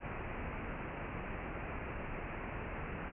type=low-pass noise; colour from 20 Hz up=pink; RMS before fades=-42 dBFS; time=0-3.12 s; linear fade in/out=50 ms; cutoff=2700 Hz; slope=96 dB/octave; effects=none